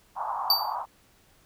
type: band-pass noise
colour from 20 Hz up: pink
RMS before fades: -31 dBFS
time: 0.15-0.86 s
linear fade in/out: 50 ms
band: 780 to 1100 Hz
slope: 48 dB/octave
type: tone with exponential decay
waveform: square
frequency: 4620 Hz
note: D8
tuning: 29 cents flat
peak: -16 dBFS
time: 0.5-0.75 s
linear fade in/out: 2 ms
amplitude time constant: 53 ms
effects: pink hiss -61 dBFS RMS until 1.45 s